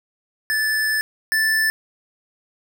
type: tone pair in turn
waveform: square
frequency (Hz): 1745 / 1759.2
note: A6 / A6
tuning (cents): -15 / -1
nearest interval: unison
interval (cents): 14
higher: second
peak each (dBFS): -19 / -17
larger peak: second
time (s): 0.5-1.01 / 1.32-1.7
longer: first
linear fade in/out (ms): 0
effects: none